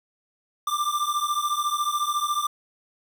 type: beating tone pair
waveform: square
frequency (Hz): 1179 / 1193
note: D6 / D6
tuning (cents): +6 / +27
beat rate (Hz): 14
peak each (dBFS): -27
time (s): 0.67-2.47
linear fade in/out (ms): 5
effects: 8-bit